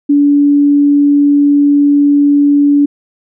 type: tone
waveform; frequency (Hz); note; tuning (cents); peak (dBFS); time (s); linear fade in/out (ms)
sine; 287.3; D4; -38; -5; 0.09-2.86; 10
effects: none